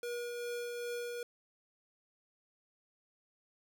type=tone with tremolo; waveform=square; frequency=479.8 Hz; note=A#4; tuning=50 cents sharp; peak=-37 dBFS; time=0.03-1.23 s; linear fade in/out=2 ms; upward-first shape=triangle; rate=2.5 Hz; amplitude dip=30%; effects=none